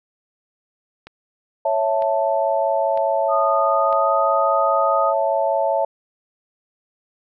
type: click train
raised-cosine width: 0.3 ms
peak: -22 dBFS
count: 4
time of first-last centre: 1.07-3.927 s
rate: 1.05 Hz
type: chord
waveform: sine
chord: A major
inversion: first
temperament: equal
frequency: 554.4 / 659.3 / 880 Hz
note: C#5 / E5 / A5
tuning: 0 / 0 / 0 cents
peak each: -21 / -20 / -22 dBFS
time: 1.65-5.85 s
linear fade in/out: 5 ms
type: tone with pitch glide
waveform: sine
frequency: 1233 to 1248 Hz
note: D#6 to D#6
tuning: -16 to +5 cents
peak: -19 dBFS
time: 3.28-5.14 s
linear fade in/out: 50 ms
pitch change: +21 cents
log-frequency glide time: 3.69-4.11 s
effects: none